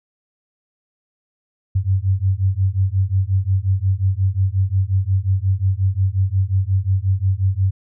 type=beating tone pair; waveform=sine; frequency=93.1 / 98.7 Hz; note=F#2 / G2; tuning=+11 / +12 cents; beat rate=5.6 Hz; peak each=-18 dBFS; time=1.75-7.71 s; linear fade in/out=10 ms; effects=none